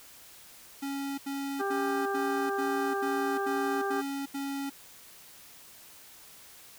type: tone bursts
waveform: square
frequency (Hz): 277.2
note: C#4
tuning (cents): 0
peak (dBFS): -33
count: 9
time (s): 0.82-4.7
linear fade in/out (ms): 10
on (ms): 360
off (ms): 80
type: harmonic tone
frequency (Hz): 395.8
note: G4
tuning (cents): +17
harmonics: 1 / 2 / 3 / 4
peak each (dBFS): -31 / -34 / -36 / -37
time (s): 1.59-4.02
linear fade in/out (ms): 20
effects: white hiss -52 dBFS RMS until 6.78 s